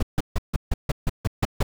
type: noise bursts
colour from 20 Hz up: brown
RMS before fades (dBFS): -20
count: 10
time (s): 0-1.63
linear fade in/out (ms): 5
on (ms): 28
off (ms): 150
effects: none